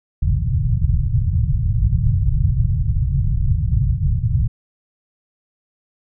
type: low-pass noise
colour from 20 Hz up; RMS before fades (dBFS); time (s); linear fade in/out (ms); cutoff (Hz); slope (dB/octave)
white; -17; 0.22-4.48; 10; 140; 48
effects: none